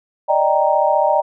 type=chord; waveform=sine; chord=Eb major seventh; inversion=third; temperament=equal; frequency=587.3 / 622.3 / 784 / 932.3 Hz; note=D5 / Eb5 / G5 / Bb5; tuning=0 / 0 / 0 / 0 cents; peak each=-18 dBFS; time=0.28-1.22 s; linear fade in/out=20 ms; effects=none